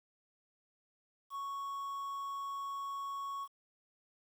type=tone with quantisation; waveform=triangle; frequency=1108.7 Hz; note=C#6; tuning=in tune; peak=-36 dBFS; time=1.3-3.48 s; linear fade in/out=50 ms; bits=10; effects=none